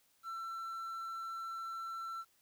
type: tone with quantisation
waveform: triangle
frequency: 1343 Hz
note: E6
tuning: 32 cents sharp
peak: -38 dBFS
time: 0.23-2.25 s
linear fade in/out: 50 ms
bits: 11
effects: white hiss -72 dBFS RMS until 2.41 s